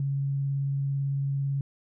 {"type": "tone with vibrato", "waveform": "sine", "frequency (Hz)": 138.59, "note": "C#3", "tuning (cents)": 0, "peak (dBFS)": -25, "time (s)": [0, 1.61], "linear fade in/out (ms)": 2, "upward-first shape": "square", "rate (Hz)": 18, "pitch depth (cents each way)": 8, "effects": []}